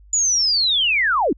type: linear sweep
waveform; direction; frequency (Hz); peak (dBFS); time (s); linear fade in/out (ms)
sine; down; 7000 to 226.9; -15; 0.13-1.33; 5
effects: added 50 Hz sine -44 dBFS peak until 1.37 s